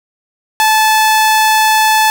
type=tone; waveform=sawtooth; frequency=870 Hz; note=A5; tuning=20 cents flat; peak=-4 dBFS; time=0.6-2.1 s; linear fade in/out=0 ms; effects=none